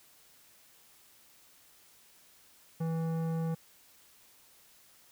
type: tone with tanh clipping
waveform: triangle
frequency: 163.4 Hz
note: E3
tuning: 15 cents flat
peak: -32 dBFS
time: 2.8-3.55 s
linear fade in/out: 10 ms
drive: 18 dB
effects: white hiss -61 dBFS RMS until 5.11 s